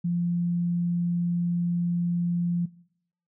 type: tone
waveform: sine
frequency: 173.4 Hz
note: F3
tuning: 12 cents flat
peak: -23 dBFS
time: 0.04-2.66 s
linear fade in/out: 10 ms
effects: noise-tail reverb RT60 0.7 s tail -21 dB re dry